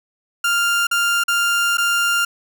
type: tone with dropouts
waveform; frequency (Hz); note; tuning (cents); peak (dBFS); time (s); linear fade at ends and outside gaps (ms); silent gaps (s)
30% pulse; 1396.9; F6; 0; -13; 0.44-2.25; 5; 0.87-0.912 / 1.238-1.281 / 1.772-1.781
effects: none